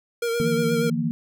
square tone with vibrato, 466.2 Hz, A#4, in tune, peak -23 dBFS, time 0.22-0.9 s, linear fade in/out 5 ms, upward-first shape sine, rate 8.4 Hz, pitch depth 30 cents each way
sine chord, Eb suspended second, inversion none, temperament equal with one note detuned, 155.56 / 170.63 / 233.1 Hz, Eb3 / F3 / Bb3, 0 / -40 / 0 cents, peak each -27 / -27 / -24 dBFS, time 0.4-1.11 s, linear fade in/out 0 ms
effects none

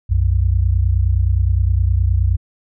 sine tone pair together, 62.5 / 92.12 Hz, B1 / F#2, +21 / -7 cents, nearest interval perfect fifth, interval 672 cents, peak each -15 dBFS, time 0.09-2.37 s, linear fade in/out 20 ms, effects none

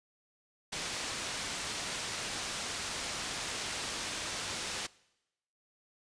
white low-pass noise, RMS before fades -38 dBFS, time 0.72-4.87 s, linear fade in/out 10 ms, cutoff 6400 Hz, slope 12 dB/octave, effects noise-tail reverb RT60 0.9 s tail -22 dB re dry + resampled to 22050 Hz

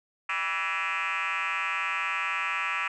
sine tone with frequency modulation, 1866 Hz, A#6, 1 cent sharp, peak -25 dBFS, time 0.29-2.88 s, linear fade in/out 5 ms, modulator 178 Hz, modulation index 4.7, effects tanh soft clip ceiling -24 dBFS

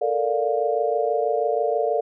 sine chord, Bb major seventh, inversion third, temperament equal with one note detuned, 440 / 466.2 / 587.3 / 704.5 Hz, A4 / Bb4 / D5 / F5, 0 / 0 / 0 / +15 cents, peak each -25 dBFS, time 0.01-2.01 s, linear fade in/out 10 ms, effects none

